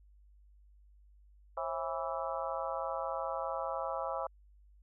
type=harmonic tone with a mistuned harmonic; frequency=164.81 Hz; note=E3; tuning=in tune; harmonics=3 / 4 / 5 / 6 / 7 / 8; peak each=-39 / -40 / -41 / -42 / -42 / -43 dBFS; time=1.57-4.27 s; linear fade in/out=5 ms; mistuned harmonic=3; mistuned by=+140 cents; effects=added 50 Hz sine -58 dBFS peak until 4.82 s